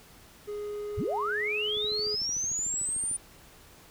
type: tone with pitch glide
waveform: triangle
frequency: 415.3 to 422.3 Hz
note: G#4 to G#4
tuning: 0 to +29 cents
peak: -31 dBFS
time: 0.47-2.16 s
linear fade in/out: 20 ms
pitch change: +29 cents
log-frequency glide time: 1.11-1.59 s
type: linear sweep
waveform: sine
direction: up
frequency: 33.03 to 9390 Hz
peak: -28 dBFS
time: 0.97-3.17 s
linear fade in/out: 10 ms
type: click train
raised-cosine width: 3 ms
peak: -34 dBFS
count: 19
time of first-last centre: 1.77-3.113 s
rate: 13.4 Hz
effects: pink hiss -54 dBFS RMS until 3.9 s